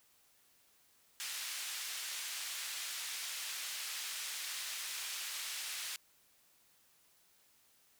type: band-pass noise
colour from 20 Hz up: pink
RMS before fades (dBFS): -42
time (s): 1.2-5.96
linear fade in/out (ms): 0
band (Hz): 2300 to 12000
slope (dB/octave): 12
effects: white hiss -69 dBFS RMS until 7.99 s